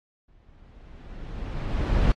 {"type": "noise with exponential growth", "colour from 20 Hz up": "brown", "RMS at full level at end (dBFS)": -18, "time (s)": [0.28, 2.12], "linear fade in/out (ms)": 5, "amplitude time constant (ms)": 400, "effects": ["low-pass 4000 Hz 12 dB/octave", "AAC 48 kbps"]}